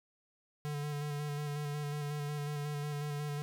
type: tone with vibrato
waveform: square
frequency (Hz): 146.83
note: D3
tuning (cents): 0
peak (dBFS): -36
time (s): 0.65-3.42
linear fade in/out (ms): 0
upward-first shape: square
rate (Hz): 5.5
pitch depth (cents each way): 21
effects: none